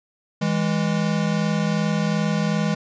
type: tone pair together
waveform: square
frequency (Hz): 162.96 / 205.6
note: E3 / G#3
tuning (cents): -20 / -17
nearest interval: major third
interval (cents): 403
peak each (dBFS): -23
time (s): 0.41-2.75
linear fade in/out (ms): 10
effects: resampled to 16000 Hz